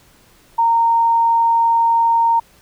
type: tone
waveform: sine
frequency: 923 Hz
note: A#5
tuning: 17 cents flat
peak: -11 dBFS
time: 0.58-2.4 s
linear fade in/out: 10 ms
effects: pink hiss -51 dBFS RMS until 2.61 s